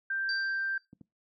sine tone, 1574 Hz, G6, 7 cents sharp, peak -29 dBFS, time 0.1-0.78 s, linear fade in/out 5 ms
sine tone with exponential decay, 4670 Hz, D8, 11 cents flat, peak -31 dBFS, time 0.29-0.85 s, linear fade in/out 1 ms, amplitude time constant 120 ms
clicks, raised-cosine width 5 ms, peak -26 dBFS, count 2, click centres 0.931 / 1.012 s
effects noise-tail reverb RT60 0.2 s tail -22 dB re dry + high-pass 300 Hz 12 dB/octave

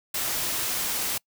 white noise, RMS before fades -28 dBFS, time 0.14-1.18 s, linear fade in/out 5 ms, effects noise-tail reverb RT60 0.1 s tail -26 dB re dry

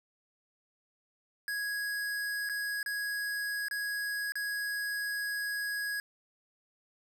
square tone with dropouts, 1661.2 Hz, G#6, in tune, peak -33 dBFS, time 1.48-6 s, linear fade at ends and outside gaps 1 ms, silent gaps 2.49-2.496 / 2.829-2.861 / 3.684-3.711 / 4.321-4.355 s, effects none

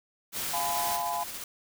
white noise, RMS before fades -33 dBFS, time 0.32-1 s, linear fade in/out 50 ms
sine chord, F diminished, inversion none, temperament just, 698.5 / 838.1 / 1005.8 Hz, F5 / Ab5 / Cb6, 0 / +16 / +31 cents, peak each -33 dBFS, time 0.53-1.24 s, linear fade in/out 10 ms
white noise with tremolo, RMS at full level -38 dBFS, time 0.77-1.44 s, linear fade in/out 2 ms, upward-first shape square, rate 14 Hz, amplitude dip 25%
effects none

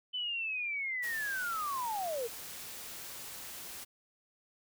sine linear sweep, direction down, 3034 to 437.2 Hz, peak -33 dBFS, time 0.13-2.28 s, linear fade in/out 20 ms
white noise, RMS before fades -45 dBFS, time 1.02-3.85 s, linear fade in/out 20 ms
effects none

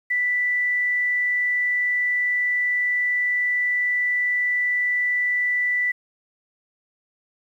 sine tone, 1975.5 Hz, B6, in tune, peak -19 dBFS, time 0.1-5.92 s, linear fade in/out 10 ms, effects 9-bit

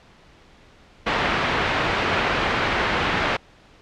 white low-pass noise, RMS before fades -22 dBFS, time 1.06-3.37 s, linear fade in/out 10 ms, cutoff 2200 Hz, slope 12 dB/octave, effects pink hiss -51 dBFS RMS until 3.81 s + low-pass 4000 Hz 12 dB/octave

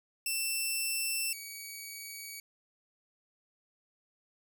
10% pulse tone pair in turn, 2680 / 2261 Hz, E7 / C#7, +28 / +34 cents, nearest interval minor third, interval 294 cents, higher first, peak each -22 / -33 dBFS, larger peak first, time 0.26-1.33 / 1.33-2.4 s, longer neither, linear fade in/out 2 ms, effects none

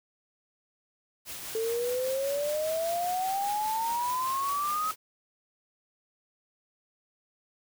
white noise with tremolo, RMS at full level -38 dBFS, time 1.25-4.96 s, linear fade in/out 50 ms, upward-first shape triangle, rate 5 Hz, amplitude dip 35%
sine exponential sweep, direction up, 441 to 1280 Hz, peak -27 dBFS, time 1.55-4.91 s, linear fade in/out 2 ms
effects none

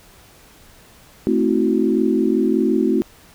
sine chord, F# half-diminished seventh, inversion first, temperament equal with one note detuned, 220 / 261.6 / 324.5 / 370 Hz, A3 / C4 / E4 / F#4, 0 / 0 / -27 / 0 cents, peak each -20 dBFS, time 1.27-3.02 s, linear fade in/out 0 ms, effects pink hiss -48 dBFS RMS until 3.34 s

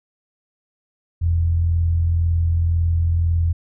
15% pulse tone with low-pass filter, 41.94 Hz, E1, 31 cents sharp, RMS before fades -18 dBFS, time 1.21-3.53 s, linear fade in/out 10 ms, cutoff 88 Hz, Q 8.6, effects none

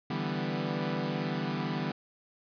sawtooth chord, E minor seventh, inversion third, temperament equal, 146.83 / 164.81 / 196 / 246.9 Hz, D3 / E3 / G3 / B3, 0 / 0 / 0 / 0 cents, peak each -32 dBFS, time 0.1-1.92 s, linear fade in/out 5 ms, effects resampled to 11025 Hz

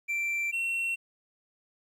triangle tone pair in turn, 2349 / 2720 Hz, D7 / F7, 0 / -46 cents, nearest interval minor third, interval 254 cents, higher second, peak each -26 dBFS, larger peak neither, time 0.08-0.52 / 0.52-0.96 s, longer neither, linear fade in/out 20 ms, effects 11-bit

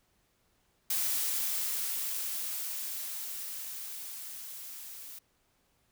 blue noise with level ramp, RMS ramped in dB -30 to -46 dBFS, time 0.9-5.19 s, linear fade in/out 5 ms, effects pink hiss -72 dBFS RMS until 5.91 s

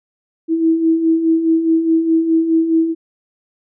sine beating tone pair, 321.8 / 326.6 Hz, E4 / E4, -42 / -16 cents, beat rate 4.8 Hz, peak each -20 / -12 dBFS, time 0.48-2.95 s, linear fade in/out 50 ms, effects none

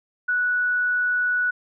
sine tone, 1474 Hz, F#6, 7 cents flat, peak -19 dBFS, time 0.28-1.51 s, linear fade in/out 10 ms, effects none

